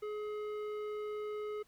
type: tone with tanh clipping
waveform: sine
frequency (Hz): 422.1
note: G#4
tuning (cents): +28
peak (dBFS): -39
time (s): 0.02-1.63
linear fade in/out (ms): 10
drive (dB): 12
effects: pink hiss -69 dBFS RMS until 1.67 s